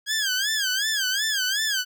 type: tone with vibrato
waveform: 15% pulse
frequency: 1625 Hz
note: G#6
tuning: 38 cents flat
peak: -16 dBFS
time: 0.06-1.85 s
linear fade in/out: 50 ms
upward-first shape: sine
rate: 2.7 Hz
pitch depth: 150 cents each way
effects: none